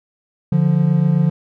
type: tone pair together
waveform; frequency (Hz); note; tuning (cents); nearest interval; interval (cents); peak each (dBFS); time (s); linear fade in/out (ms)
triangle; 146.32 / 174; D3 / F3; -6 / -6; minor third; 300; -13; 0.52-1.3; 5
effects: none